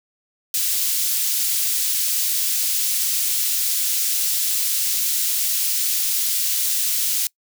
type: high-pass noise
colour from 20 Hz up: white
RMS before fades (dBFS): -21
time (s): 0.54-7.27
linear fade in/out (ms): 2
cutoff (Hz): 3700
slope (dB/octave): 12
effects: noise-tail reverb RT60 0.1 s tail -24 dB re dry